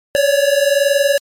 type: tone pair together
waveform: square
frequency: 554.4 / 575.3 Hz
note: C#5 / D5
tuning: 0 / -36 cents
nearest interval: minor second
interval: 64 cents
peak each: -15 dBFS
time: 0.15-1.18 s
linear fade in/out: 0 ms
effects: MP3 64 kbps